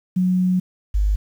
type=tone pair in turn; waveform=sine; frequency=183.1 / 50.79 Hz; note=F#3 / G#1; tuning=-18 / -38 cents; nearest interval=octave + minor seventh; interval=2220 cents; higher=first; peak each=-15 dBFS; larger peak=neither; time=0.16-0.6 / 0.94-1.16 s; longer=first; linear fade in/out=10 ms; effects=8-bit